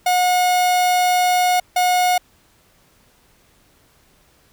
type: tone bursts at uneven times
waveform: 45% pulse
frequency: 724 Hz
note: F#5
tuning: 38 cents flat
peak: -14 dBFS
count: 2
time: 0.06-1.6 / 1.76-2.18 s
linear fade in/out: 5 ms
effects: pink hiss -56 dBFS RMS until 4.52 s